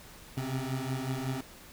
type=beating tone pair; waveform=25% pulse; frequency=128.7 / 134.1 Hz; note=C3 / C3; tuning=-28 / +43 cents; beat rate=5.4 Hz; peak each=-31 dBFS; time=0.37-1.41 s; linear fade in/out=5 ms; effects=pink hiss -51 dBFS RMS until 1.72 s